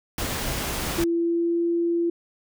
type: noise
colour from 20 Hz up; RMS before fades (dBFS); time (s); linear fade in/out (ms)
pink; -28; 0.18-1.04; 2
type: tone with pitch glide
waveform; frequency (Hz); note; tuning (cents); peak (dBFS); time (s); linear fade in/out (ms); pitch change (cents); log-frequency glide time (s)
sine; 337.7 to 340.4; E4 to F4; +42 to -44; -20; 0.98-2.1; 5; +14; 1.15-1.63
effects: none